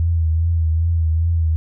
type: tone with vibrato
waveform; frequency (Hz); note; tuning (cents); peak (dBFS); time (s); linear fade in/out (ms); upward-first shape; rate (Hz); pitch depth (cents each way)
sine; 82; E2; -9; -14; 0-1.56; 0; triangle; 2.5; 58
effects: none